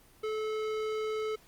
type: tone with tanh clipping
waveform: sine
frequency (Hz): 433.4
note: A4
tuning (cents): -26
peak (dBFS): -33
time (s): 0.23-1.36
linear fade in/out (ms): 10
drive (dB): 18
effects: pink hiss -60 dBFS RMS until 1.47 s + Opus 24 kbps